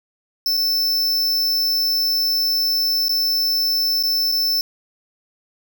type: tone with dropouts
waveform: square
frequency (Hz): 5300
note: E8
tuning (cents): +9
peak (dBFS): -17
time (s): 0.46-4.61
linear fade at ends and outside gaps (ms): 1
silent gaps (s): 0.57-0.574 / 3.083-3.093 / 4.027-4.035 / 4.317-4.322
effects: none